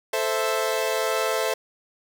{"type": "chord", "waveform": "sawtooth", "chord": "A minor", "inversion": "none", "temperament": "equal", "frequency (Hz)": [440, 523.3, 659.3], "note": ["A4", "C5", "E5"], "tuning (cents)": [0, 0, 0], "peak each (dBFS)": -23, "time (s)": [0.13, 1.54], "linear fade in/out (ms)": 5, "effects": []}